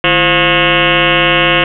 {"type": "tone with frequency modulation", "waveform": "sine", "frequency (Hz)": 1633, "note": "G#6", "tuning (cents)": -30, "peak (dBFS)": -7, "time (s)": [0.04, 1.64], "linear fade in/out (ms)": 2, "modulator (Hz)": 185, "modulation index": 7.8, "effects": []}